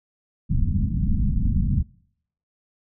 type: low-pass noise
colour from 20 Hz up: pink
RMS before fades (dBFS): -21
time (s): 0.49-1.83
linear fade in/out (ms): 20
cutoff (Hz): 230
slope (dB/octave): 48
effects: noise-tail reverb RT60 0.7 s tail -25 dB re dry